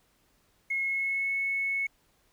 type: tone with pitch glide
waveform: triangle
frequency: 2168 to 2201 Hz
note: C#7 to C#7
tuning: -39 to -13 cents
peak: -23 dBFS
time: 0.7-1.87 s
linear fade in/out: 10 ms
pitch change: +26 cents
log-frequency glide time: 0.81-1.31 s
effects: tanh soft clip ceiling -25 dBFS + pink hiss -68 dBFS RMS until 2.32 s